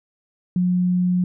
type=tone; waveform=sine; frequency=180 Hz; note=F#3; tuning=47 cents flat; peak=-16 dBFS; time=0.56-1.24 s; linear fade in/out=2 ms; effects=none